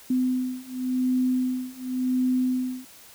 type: beating tone pair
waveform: sine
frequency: 253.9 / 254.81 Hz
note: B3 / C4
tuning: +48 / -46 cents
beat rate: 0.91 Hz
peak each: -26 / -25 dBFS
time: 0.1-2.85 s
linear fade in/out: 5 ms
effects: white hiss -49 dBFS RMS until 3.14 s